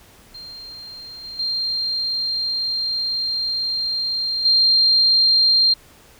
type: tone with level steps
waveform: sine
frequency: 4186 Hz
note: C8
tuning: in tune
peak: -34 / -31 / -20 / -12 dBFS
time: 0.34-5.74 s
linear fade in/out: 10 ms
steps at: 1.24 / 1.39 / 4.45 s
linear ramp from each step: 5 ms
effects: pink hiss -49 dBFS RMS until 6.19 s